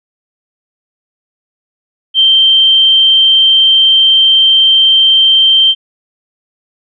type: tone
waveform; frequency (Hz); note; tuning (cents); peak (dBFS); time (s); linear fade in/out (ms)
sine; 3136; G7; 0; -4; 2.14-5.75; 50
effects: none